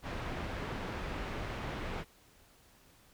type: low-pass noise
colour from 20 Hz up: pink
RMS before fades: -39 dBFS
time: 0.02-2.05 s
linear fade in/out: 50 ms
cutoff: 2500 Hz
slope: 12 dB/octave
effects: pink hiss -63 dBFS RMS until 3.13 s